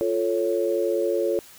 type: chord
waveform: sine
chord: F augmented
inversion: none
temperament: equal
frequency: 349.2 / 440 / 554.4 Hz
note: F4 / A4 / C#5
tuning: 0 / 0 / 0 cents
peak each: -25 dBFS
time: 0.01-1.39 s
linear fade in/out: 0 ms
effects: white hiss -48 dBFS RMS until 1.58 s